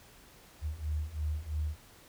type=beating tone pair; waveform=sine; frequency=74.5 / 77.5 Hz; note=D2 / D#2; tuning=+25 / -6 cents; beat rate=3 Hz; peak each=-36 / -34 dBFS; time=0.61-1.77 s; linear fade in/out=50 ms; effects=pink hiss -57 dBFS RMS until 2.08 s